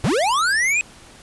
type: linear sweep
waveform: square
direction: up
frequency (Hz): 94.6 to 2549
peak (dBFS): -17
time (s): 0.04-0.81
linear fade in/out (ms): 0
effects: pink hiss -45 dBFS RMS until 1.22 s + resampled to 24000 Hz